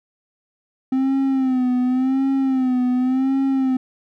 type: tone with vibrato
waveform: triangle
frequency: 259.8 Hz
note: C4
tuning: 12 cents flat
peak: -14 dBFS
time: 0.92-3.77 s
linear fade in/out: 5 ms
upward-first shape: sine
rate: 0.9 Hz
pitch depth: 70 cents each way
effects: none